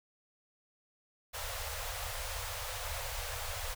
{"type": "band-stop noise", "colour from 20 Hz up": "pink", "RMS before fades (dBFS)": -39, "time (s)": [1.33, 3.75], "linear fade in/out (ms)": 20, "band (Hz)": [110, 470], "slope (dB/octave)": 96, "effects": []}